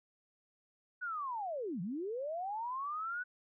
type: linear two-way sweep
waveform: sine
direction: down then up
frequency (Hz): 1501 to 158.4 to 1501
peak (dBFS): -36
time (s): 1.01-3.24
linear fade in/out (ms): 20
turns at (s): 1.81
effects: none